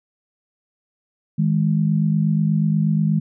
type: tone pair together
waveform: sine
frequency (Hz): 159.39 / 207.7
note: D#3 / G#3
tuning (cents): +42 / 0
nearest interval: perfect fourth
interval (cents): 458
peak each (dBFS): -17 / -20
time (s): 1.38-3.2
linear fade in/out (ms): 10
effects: none